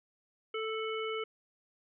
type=harmonic tone with a mistuned harmonic; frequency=440 Hz; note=A4; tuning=in tune; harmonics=1 / 3 / 5 / 7; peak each=-35 / -40 / -42 / -43 dBFS; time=0.54-1.24 s; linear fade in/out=5 ms; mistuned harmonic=7; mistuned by=-52 cents; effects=none